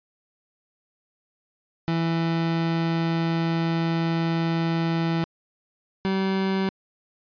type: tone pair in turn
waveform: 30% pulse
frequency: 165.5 / 191.83 Hz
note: E3 / G3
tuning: +7 / -37 cents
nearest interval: minor third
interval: 256 cents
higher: second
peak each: -19 dBFS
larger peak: neither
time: 1.88-5.24 / 6.05-6.69 s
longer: first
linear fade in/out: 0 ms
effects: resampled to 11025 Hz